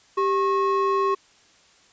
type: ring-modulated tone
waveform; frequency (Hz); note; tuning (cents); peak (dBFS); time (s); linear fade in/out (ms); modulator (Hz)
triangle; 740; F#5; 0; -14; 0.17-1.15; 10; 348
effects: white hiss -56 dBFS RMS until 1.92 s + resampled to 16000 Hz